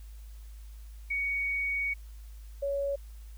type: tone pair in turn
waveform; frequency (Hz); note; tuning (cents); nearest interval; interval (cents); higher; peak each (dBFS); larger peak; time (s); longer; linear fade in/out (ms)
sine; 2239 / 559.8; C#7 / C#5; +17 / +17; 2 octaves; 2400; first; -28; neither; 1.1-1.94 / 2.62-2.96; first; 10
effects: added 53 Hz sine -43 dBFS peak until 3.37 s + white hiss -62 dBFS RMS until 3.37 s